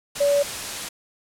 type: tone in noise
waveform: sine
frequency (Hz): 571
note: D5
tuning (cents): -49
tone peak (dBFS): -16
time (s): 0.2-0.43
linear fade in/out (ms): 10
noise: white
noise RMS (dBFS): -30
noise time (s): 0.15-0.89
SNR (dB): +11
effects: low-pass 10000 Hz 12 dB/octave